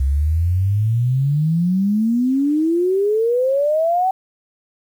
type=exponential sweep; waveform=sine; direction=up; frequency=65.41 to 769 Hz; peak=-14 dBFS; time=0-4.11 s; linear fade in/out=5 ms; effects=8-bit